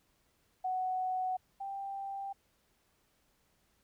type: tone pair in turn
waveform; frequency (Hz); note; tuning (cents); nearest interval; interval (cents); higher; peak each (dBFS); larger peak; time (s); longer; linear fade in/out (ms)
sine; 743 / 787.2; F#5 / G5; +7 / +7; minor second; 100; second; -31 / -37; first; 0.64-1.37 / 1.6-2.33; neither; 10
effects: pink hiss -73 dBFS RMS until 3.83 s